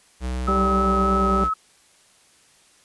square tone with pitch glide, 62.9 to 61.53 Hz, B1 to B1, +32 to -6 cents, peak -25 dBFS, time 0.2-1.5 s, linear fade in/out 50 ms, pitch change -38 cents, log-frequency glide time 0.5-1.26 s
sine tone with vibrato, 1290 Hz, E6, 38 cents flat, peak -20 dBFS, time 0.47-1.54 s, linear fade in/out 10 ms, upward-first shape triangle, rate 3.4 Hz, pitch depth 14 cents each way
harmonic tone, 194.5 Hz, G3, 13 cents flat, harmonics 1 / 2 / 3 / 4 / 5 / 6, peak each -23 / -25 / -30 / -33 / -39 / -41 dBFS, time 0.48-1.44 s, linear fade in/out 5 ms
effects white hiss -56 dBFS RMS until 2.84 s + resampled to 24000 Hz

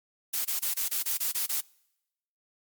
blue noise bursts, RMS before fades -29 dBFS, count 9, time 0.33-1.61 s, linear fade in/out 10 ms, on 120 ms, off 25 ms, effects noise-tail reverb RT60 0.9 s tail -25 dB re dry + MP3 96 kbps

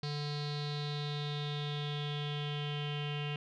square tone with low-pass filter sweep, 146.83 Hz, D3, in tune, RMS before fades -37 dBFS, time 0.03-3.36 s, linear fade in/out 2 ms, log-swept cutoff 4400 to 2900 Hz, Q 7.5, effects none

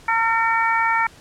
harmonic tone, 454.8 Hz, A#4, 43 cents flat, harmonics 2 / 3 / 4 / 5, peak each -20 / -22 / -23 / -24 dBFS, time 0.08-1.07 s, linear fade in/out 5 ms, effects pink hiss -47 dBFS RMS until 1.2 s + low-pass 9000 Hz 12 dB/octave

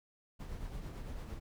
brown noise with tremolo, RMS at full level -41 dBFS, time 0.39-1.4 s, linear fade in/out 20 ms, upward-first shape triangle, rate 8.9 Hz, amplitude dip 45%, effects none

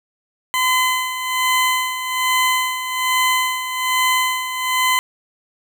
20% pulse tone with tremolo, 1021 Hz, C6, 43 cents flat, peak -9 dBFS, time 0.54-4.99 s, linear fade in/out 0 ms, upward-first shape sine, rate 1.2 Hz, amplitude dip 65%, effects none

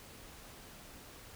silence, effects pink hiss -53 dBFS RMS until 1.35 s

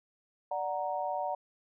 sine chord, D augmented, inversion none, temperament equal, 587.3 / 740 / 932.3 Hz, D5 / F#5 / A#5, 0 / 0 / 0 cents, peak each -36 / -34 / -36 dBFS, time 0.51-1.35 s, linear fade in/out 5 ms, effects none

